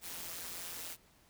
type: noise with amplitude modulation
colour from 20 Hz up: white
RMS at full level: -41 dBFS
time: 0.01-0.97 s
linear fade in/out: 50 ms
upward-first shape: sine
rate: 172 Hz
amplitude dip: 65%
effects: pink hiss -66 dBFS RMS until 1.29 s